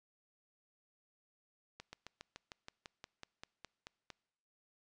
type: slowing click train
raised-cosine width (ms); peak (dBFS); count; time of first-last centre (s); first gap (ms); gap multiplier
0.2; -30; 14; 1.8-4.103; 130; 1.05
effects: noise-tail reverb RT60 1.0 s tail -25 dB re dry + resampled to 22050 Hz